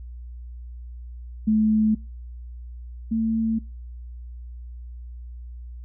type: tone pair in turn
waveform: sine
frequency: 216.4 / 223.9 Hz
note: A3 / A3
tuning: -29 / +30 cents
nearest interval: minor second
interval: 59 cents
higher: second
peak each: -16 / -20 dBFS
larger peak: first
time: 1.47-1.95 / 3.11-3.59 s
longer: neither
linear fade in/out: 10 ms
effects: noise-tail reverb RT60 0.3 s tail -26 dB re dry + added 60 Hz sine -35 dBFS peak until 5.84 s